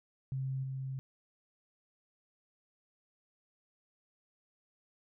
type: tone with level steps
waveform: sine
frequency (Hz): 133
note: C3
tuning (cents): +29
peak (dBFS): -33 / -36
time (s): 0.32-0.99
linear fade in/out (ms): 0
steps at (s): 0.63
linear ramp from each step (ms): 10
effects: none